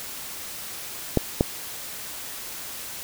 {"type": "clicks", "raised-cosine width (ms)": 2, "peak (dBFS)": -4, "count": 2, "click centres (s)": [1.173, 1.409], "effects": ["white hiss -36 dBFS RMS until 3.03 s"]}